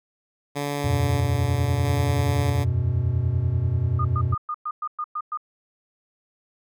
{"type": "tone with tremolo", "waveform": "10% pulse", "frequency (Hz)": 143.6, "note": "D3", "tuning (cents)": -39, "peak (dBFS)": -17, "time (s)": [0.55, 2.65], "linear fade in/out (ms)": 20, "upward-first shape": "square", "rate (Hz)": 0.77, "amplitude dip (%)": 25}
{"type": "chord", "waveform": "triangle", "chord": "E suspended second", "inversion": "none", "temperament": "just", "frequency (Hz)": [82.41, 92.71, 123.61], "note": ["E2", "F#2", "B2"], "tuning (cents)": [0, 4, 2], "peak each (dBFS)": [-26, -22, -21], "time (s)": [0.84, 4.35], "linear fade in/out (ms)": 10}
{"type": "tone bursts", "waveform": "sine", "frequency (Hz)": 1222, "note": "D#6", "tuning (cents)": -32, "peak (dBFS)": -25, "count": 9, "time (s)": [3.99, 5.374], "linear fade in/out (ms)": 5, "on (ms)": 56, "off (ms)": 110}
{"effects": []}